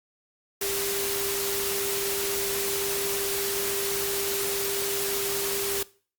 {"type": "tone in noise", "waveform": "sine", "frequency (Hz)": 397.1, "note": "G4", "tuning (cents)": 22, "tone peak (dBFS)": -31, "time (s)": [0.61, 5.83], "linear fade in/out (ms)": 5, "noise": "white", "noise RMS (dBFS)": -29, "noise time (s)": [0.61, 5.83], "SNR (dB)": -5, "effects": ["noise-tail reverb RT60 0.4 s tail -20 dB re dry", "Opus 48 kbps"]}